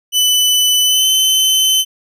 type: tone with pitch glide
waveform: sawtooth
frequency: 2995 to 3056 Hz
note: F#7 to G7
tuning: +20 to -45 cents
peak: -7 dBFS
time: 0.12-1.85 s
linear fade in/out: 50 ms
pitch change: +35 cents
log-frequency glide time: 0.84-1.06 s
effects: none